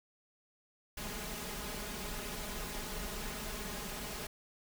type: noise with comb filter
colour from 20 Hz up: pink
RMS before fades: -41 dBFS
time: 0.97-4.27 s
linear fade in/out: 5 ms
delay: 4.8 ms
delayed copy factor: +0.7
effects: none